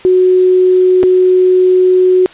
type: tone with dropouts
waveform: sine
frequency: 368.2 Hz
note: F#4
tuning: 8 cents flat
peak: -5 dBFS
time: 0.05-2.26 s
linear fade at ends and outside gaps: 0 ms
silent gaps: 1.03-1.036 s
effects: white hiss -36 dBFS RMS until 2.33 s + resampled to 8000 Hz